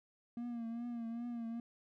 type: tone with vibrato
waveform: triangle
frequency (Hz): 234.4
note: A#3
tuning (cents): +10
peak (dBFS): -37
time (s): 0.37-1.6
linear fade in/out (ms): 2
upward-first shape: triangle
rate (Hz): 2.5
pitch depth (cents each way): 59
effects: none